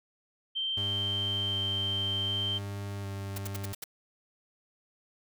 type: tone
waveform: sine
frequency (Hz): 3133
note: G7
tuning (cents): -2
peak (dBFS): -29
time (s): 0.55-2.59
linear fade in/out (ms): 20
type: tone with vibrato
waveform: 40% pulse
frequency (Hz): 99.5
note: G2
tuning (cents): +26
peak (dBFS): -34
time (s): 0.77-3.73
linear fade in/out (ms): 5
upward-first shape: square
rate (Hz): 0.66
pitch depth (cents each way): 14
type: noise bursts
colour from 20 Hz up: white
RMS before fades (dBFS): -38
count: 6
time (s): 3.36-3.841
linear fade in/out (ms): 5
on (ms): 21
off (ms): 71
effects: none